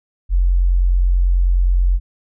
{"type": "tone", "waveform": "sine", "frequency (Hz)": 44.67, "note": "F1", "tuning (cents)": 40, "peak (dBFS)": -11, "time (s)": [0.29, 2], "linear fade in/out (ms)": 50, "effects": []}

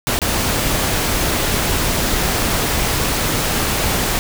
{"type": "noise with dropouts", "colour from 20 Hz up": "pink", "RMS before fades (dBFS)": -18, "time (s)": [0.07, 4.19], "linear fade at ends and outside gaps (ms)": 0, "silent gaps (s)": [0.19, 0.217], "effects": []}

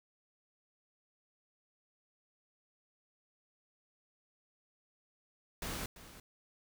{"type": "noise with echo", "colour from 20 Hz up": "pink", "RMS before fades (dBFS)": -40, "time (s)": [5.62, 5.86], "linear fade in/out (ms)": 2, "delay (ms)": 340, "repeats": 1, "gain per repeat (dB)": -14, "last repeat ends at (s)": 6.2, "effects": []}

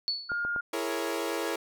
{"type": "tone with exponential decay", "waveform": "sine", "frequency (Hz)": 4435, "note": "C#8", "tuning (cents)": 0, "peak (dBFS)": -24, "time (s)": [0.08, 0.45], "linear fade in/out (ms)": 0, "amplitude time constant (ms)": 79}
{"type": "tone", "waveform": "sine", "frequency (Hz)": 1416, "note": "F6", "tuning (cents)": 23, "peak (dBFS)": -28, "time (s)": [0.29, 0.61], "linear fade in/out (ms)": 10}
{"type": "clicks", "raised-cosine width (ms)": 1, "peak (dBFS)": -25, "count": 3, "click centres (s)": [0.318, 0.45, 0.562]}
{"type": "chord", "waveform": "sawtooth", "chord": "A# half-diminished seventh", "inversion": "second", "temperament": "equal with one note detuned", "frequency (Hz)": [333.7, 415.3, 466.2, 554.4], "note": ["E4", "G#4", "A#4", "C#5"], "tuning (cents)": [21, 0, 0, 0], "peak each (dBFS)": [-30, -32, -31, -33], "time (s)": [0.73, 1.56], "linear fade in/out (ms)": 5}
{"effects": []}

